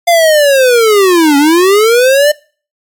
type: linear two-way sweep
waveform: square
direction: down then up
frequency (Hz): 698.5 to 277.2 to 604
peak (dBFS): -5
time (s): 0.07-2.32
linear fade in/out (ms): 10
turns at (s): 1.37
effects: noise-tail reverb RT60 0.4 s tail -23 dB re dry + MP3 96 kbps